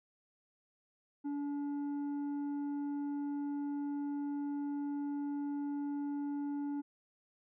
sine tone with tanh clipping, 287 Hz, D4, 40 cents flat, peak -36 dBFS, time 1.24-6.82 s, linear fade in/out 20 ms, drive 6 dB, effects none

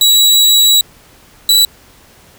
sawtooth tone pair in turn, 3898 / 3941 Hz, B7 / B7, -23 / -4 cents, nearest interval unison, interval 19 cents, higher second, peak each -3 dBFS, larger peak neither, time 0.01-0.81 / 1.49-1.65 s, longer first, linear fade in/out 2 ms, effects pink hiss -44 dBFS RMS until 2.38 s

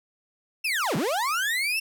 35% pulse linear two-way sweep, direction down then up, 2733 to 130.81 to 2733 Hz, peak -22 dBFS, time 0.64-1.8 s, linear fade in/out 10 ms, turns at 0.96 s, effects none

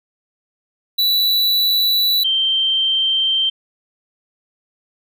square / sine tone pair in turn, 3951 / 3136 Hz, B7 / G7, 0 / 0 cents, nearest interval major third, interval 400 cents, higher first, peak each -14 dBFS, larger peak neither, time 0.98-2.24 / 2.24-3.5 s, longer neither, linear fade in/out 10 ms, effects none

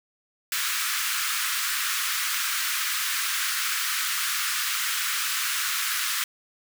pink high-pass noise, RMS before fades -27 dBFS, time 0.52-6.24 s, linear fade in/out 2 ms, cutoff 1200 Hz, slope 48 dB/octave, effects none

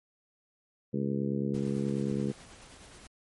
harmonic tone, 69.3 Hz, C#2, in tune, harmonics 2 / 3 / 4 / 5 / 6 / 7, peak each -34 / -31 / -38 / -37 / -38 / -40 dBFS, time 0.93-2.32 s, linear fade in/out 10 ms
pink noise with tremolo, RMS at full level -50 dBFS, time 1.54-3.07 s, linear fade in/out 2 ms, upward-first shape triangle, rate 9.4 Hz, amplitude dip 35%
effects MP3 48 kbps

